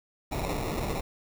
pink noise with sample-and-hold, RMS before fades -31 dBFS, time 0.31-1.01 s, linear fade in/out 10 ms, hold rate 1575 Hz, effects none

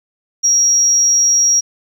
sine tone, 5660 Hz, F8, 22 cents sharp, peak -8 dBFS, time 0.43-1.61 s, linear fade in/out 20 ms, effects tanh soft clip ceiling -5 dBFS + 8-bit

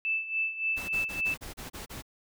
sine tone with tremolo, 2637 Hz, E7, in tune, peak -25 dBFS, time 0.05-1.34 s, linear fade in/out 0 ms, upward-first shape sine, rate 3.5 Hz, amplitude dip 75%
pink noise bursts, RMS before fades -41 dBFS, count 8, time 0.76-2.024 s, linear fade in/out 20 ms, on 130 ms, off 32 ms
effects none

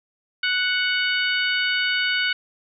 harmonic tone, 740 Hz, F#5, in tune, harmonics 2 / 3 / 4 / 5 / 6, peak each -23 / -26 / -25 / -32 / -32 dBFS, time 0.43-2.33 s, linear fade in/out 5 ms, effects none

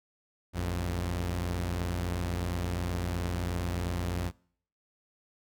sawtooth tone pair together, 55.56 / 88.2 Hz, A1 / F2, +18 / +18 cents, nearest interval minor sixth, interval 800 cents, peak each -32 / -27 dBFS, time 0.53-4.32 s, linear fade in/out 50 ms, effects noise-tail reverb RT60 0.6 s tail -25 dB re dry

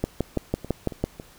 two click trains, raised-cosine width 2 ms, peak -22 / -9 dBFS, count 4 / 7, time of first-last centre 0.37-1.199 / 0.04-1.04 s, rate 3.62 / 6 Hz, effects pink hiss -52 dBFS RMS until 1.38 s

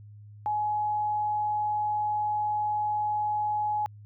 sine tone, 842 Hz, G#5, 24 cents sharp, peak -25 dBFS, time 0.46-3.86 s, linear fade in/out 0 ms, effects added 104 Hz sine -45 dBFS peak until 4.05 s

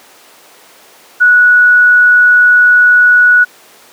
sine tone, 1468 Hz, F#6, 14 cents flat, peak -3 dBFS, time 1.2-3.45 s, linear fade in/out 20 ms, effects pink hiss -40 dBFS RMS until 3.92 s + high-pass 400 Hz 12 dB/octave

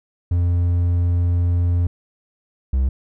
triangle tone pair in turn, 87.31 / 65.51 Hz, F2 / C2, 0 / +3 cents, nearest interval perfect fourth, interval 497 cents, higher first, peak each -13 dBFS, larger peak neither, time 0.31-1.87 / 2.73-2.89 s, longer first, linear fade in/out 5 ms, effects none

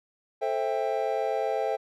triangle chord, A minor seventh, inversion none, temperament just, 440 / 528 / 660 / 792 Hz, A4 / C5 / E5 / G5, 0 / +16 / +2 / +18 cents, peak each -29 dBFS, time 0.41-1.77 s, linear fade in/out 20 ms, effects none

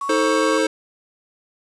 sine tone, 1113 Hz, C#6, 7 cents sharp, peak -23 dBFS, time 0.01-0.58 s, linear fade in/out 5 ms
square chord, A diminished, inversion second, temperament just, 316.8 / 440 / 528 Hz, Eb4 / A4 / C5, +31 / 0 / +16 cents, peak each -22 dBFS, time 0.09-0.67 s, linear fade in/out 5 ms
effects resampled to 22050 Hz + 7-bit

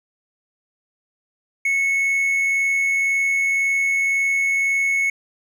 triangle tone with amplitude modulation, 2200 Hz, C#7, 14 cents flat, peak -14 dBFS, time 1.65-5.1 s, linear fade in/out 5 ms, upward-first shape sine, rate 81.9 Hz, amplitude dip 25%, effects none

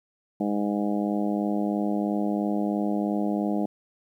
harmonic tone, 103 Hz, G#2, 14 cents flat, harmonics 2 / 3 / 4 / 5 / 6 / 7 / 8, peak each -26 / -28 / -36 / -36 / -35 / -35 / -40 dBFS, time 0.4-3.66 s, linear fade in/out 5 ms, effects 10-bit

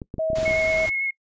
clicks, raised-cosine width 3 ms, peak -19 dBFS, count 9, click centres 0.018 / 0.141 / 0.183 / 0.302 / 0.332 / 0.385 / 0.43 / 0.479 / 0.51 s
sine tone, 639 Hz, D#5, 46 cents sharp, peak -21 dBFS, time 0.19-0.86 s, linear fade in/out 5 ms
pink noise, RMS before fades -34 dBFS, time 0.35-0.9 s, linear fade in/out 10 ms
sine tone with vibrato, 2173 Hz, C#7, 35 cents flat, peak -22 dBFS, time 0.45-1.11 s, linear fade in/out 10 ms, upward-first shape square, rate 9 Hz, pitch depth 12 cents each way
effects noise-tail reverb RT60 0.1 s tail -22 dB re dry + resampled to 16000 Hz

